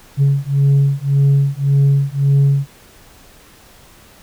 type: beating tone pair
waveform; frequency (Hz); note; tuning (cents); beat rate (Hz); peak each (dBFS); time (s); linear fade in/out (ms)
sine; 138.59 / 140.39; C#3 / C#3; 0 / +22; 1.8; -12; 0.17-2.67; 50
effects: tanh soft clip ceiling -7 dBFS + pink hiss -45 dBFS RMS until 4.22 s